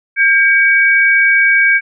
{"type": "tone pair together", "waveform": "sine", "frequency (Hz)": [1600.2, 2265], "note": ["G6", "C#7"], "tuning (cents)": [35, 37], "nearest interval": "tritone", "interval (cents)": 602, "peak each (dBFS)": -10, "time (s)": [0.16, 1.81], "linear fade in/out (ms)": 50, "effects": []}